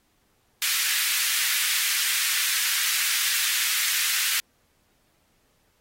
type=high-pass noise; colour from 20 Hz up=pink; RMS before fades=-25 dBFS; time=0.62-4.4 s; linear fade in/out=0 ms; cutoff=1700 Hz; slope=24 dB/octave; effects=pink hiss -67 dBFS RMS until 5.8 s + AAC 48 kbps